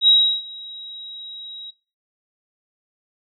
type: tone with ADSR envelope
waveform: sine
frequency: 3831 Hz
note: A#7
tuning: 47 cents sharp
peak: -9 dBFS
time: 0.01-1.71 s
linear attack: 66 ms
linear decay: 340 ms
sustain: -24 dB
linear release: 14 ms
effects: noise-tail reverb RT60 0.3 s tail -18 dB re dry